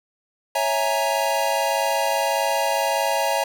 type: chord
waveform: square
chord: A# half-diminished seventh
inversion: first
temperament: equal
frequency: 554.4 / 659.3 / 830.6 / 932.3 Hz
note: C#5 / E5 / G#5 / A#5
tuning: 0 / 0 / 0 / 0 cents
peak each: -26 dBFS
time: 0.55-3.44 s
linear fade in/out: 5 ms
effects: none